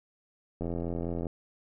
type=click train; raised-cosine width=2 ms; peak=-21 dBFS; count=57; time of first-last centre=0.61-1.268 s; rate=85.1 Hz; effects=none